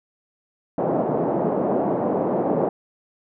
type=band-pass noise; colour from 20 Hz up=white; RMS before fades=-22 dBFS; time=0.78-2.69 s; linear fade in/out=2 ms; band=160 to 690 Hz; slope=24 dB/octave; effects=none